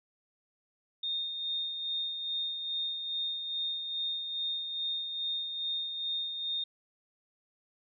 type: tone with tremolo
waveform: sine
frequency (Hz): 3667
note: A#7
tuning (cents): -29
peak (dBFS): -30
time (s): 1.03-6.64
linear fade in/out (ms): 5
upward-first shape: sine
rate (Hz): 2.4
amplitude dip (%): 45
effects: none